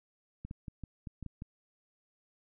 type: clicks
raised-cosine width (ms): 5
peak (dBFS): -29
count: 8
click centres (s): 0.45 / 0.511 / 0.682 / 0.837 / 1.072 / 1.227 / 1.263 / 1.421
effects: none